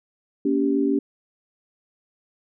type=chord; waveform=sine; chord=G diminished; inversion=first; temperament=just; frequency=235.2 / 282.2 / 392 Hz; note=Bb3 / Db4 / G4; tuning=+16 / +31 / 0 cents; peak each=-26 / -20 / -24 dBFS; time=0.45-0.99 s; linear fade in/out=5 ms; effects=none